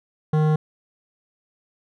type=tone with hard clipping; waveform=sine; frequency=154.2 Hz; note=D#3; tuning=15 cents flat; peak=-18 dBFS; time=0.33-0.56 s; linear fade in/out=5 ms; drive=14 dB; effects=none